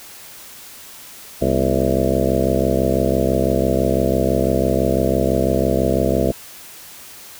harmonic tone with a mistuned harmonic, 66 Hz, C2, 16 cents sharp, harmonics 1 / 2 / 3 / 4 / 5 / 6 / 7 / 8 / 9 / 10, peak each -24 / -24 / -24 / -24 / -24 / -24 / -24 / -24 / -24 / -24 dBFS, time 1.41-6.32 s, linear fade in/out 10 ms, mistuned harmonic 4, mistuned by -120 cents, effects white hiss -39 dBFS RMS until 7.39 s

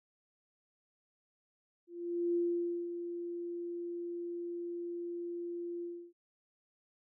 sine tone with ADSR envelope, 345.7 Hz, F4, 18 cents flat, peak -28 dBFS, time 1.87-6.13 s, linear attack 480 ms, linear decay 530 ms, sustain -9 dB, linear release 300 ms, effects none

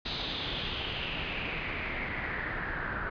pink noise with low-pass filter sweep, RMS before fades -35 dBFS, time 0.05-3.1 s, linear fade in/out 10 ms, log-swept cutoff 4000 to 1500 Hz, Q 5.1, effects resampled to 11025 Hz

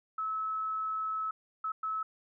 sine tone bursts at uneven times, 1297 Hz, E6, 28 cents flat, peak -31 dBFS, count 3, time 0.18-1.31 / 1.64-1.72 / 1.83-2.03 s, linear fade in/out 5 ms, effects none

